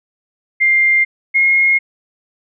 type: tone pair in turn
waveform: sine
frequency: 2100 / 2150 Hz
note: C7 / C7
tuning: +6 / +47 cents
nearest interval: unison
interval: 41 cents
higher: second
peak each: -9 dBFS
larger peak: neither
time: 0.6-1.05 / 1.34-1.79 s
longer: neither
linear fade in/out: 20 ms
effects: none